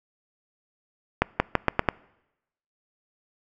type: accelerating click train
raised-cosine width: 0.5 ms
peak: -3 dBFS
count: 6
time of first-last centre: 1.22-1.888 s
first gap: 180 ms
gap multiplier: 0.85
effects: noise-tail reverb RT60 0.9 s tail -24 dB re dry